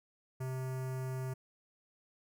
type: tone with notch filter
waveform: square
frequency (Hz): 130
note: C3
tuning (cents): -11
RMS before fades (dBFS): -38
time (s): 0.4-1.34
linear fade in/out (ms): 10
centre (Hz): 3600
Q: 0.66
effects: none